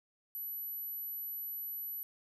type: tone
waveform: sine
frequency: 11840 Hz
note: F#9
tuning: in tune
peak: -38 dBFS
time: 0.35-2.03 s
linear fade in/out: 0 ms
effects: none